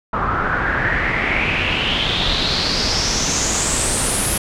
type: noise with low-pass filter sweep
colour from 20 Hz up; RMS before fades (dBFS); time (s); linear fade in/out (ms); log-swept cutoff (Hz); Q
pink; -19; 0.13-4.38; 5; 1200 to 11000; 5.5
effects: none